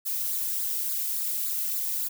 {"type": "noise with flanger", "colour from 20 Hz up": "violet", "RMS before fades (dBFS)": -29, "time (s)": [0.05, 2.09], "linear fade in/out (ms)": 20, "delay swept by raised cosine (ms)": [0.33, 1.83], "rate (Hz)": 3.5, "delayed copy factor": -0.65, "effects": []}